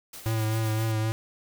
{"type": "noise with tremolo", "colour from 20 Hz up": "white", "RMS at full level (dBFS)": -41, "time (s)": [0.13, 0.92], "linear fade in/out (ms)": 5, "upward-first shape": "sine", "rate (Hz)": 7.7, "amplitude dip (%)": 45}
{"type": "tone with vibrato", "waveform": "square", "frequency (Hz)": 110.4, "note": "A2", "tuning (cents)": 6, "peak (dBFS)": -25, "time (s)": [0.26, 1.12], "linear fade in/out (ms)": 0, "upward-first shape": "triangle", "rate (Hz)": 3.8, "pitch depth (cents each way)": 32}
{"effects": []}